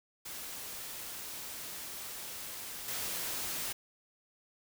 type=noise with level steps; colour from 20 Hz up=white; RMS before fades=-43 / -37 dBFS; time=0.25-3.73 s; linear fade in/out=10 ms; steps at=2.88 s; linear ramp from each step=2 ms; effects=none